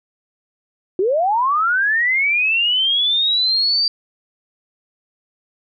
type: linear sweep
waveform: sine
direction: up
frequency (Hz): 349.2 to 4699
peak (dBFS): -14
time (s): 0.99-3.88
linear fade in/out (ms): 2
effects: none